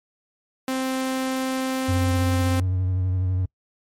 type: tone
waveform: sawtooth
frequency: 261.6 Hz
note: C4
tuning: in tune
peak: -19 dBFS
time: 0.68-2.6 s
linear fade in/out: 2 ms
type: tone with vibrato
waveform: triangle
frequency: 92.5 Hz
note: F#2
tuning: in tune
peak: -18 dBFS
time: 1.88-3.46 s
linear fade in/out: 10 ms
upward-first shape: triangle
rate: 12 Hz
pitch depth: 38 cents each way
effects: noise-tail reverb RT60 0.1 s tail -25 dB re dry + MP3 64 kbps